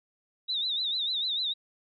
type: tone with vibrato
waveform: sine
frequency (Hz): 3794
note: A#7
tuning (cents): +30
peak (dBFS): -27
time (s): 0.48-1.54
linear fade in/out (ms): 20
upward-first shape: triangle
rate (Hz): 6.7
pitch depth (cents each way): 140
effects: none